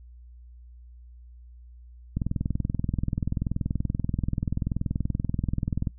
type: click train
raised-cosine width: 5 ms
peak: -14 dBFS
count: 78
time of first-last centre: 2.17-5.872 s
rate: 20.8 Hz
effects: noise-tail reverb RT60 0.1 s tail -21 dB re dry + added 60 Hz sine -45 dBFS peak until 5.98 s